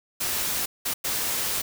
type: noise bursts at uneven times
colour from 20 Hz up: white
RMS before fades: -27 dBFS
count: 3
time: 0.2-0.66 / 0.85-0.94 / 1.04-1.62 s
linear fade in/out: 10 ms
effects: none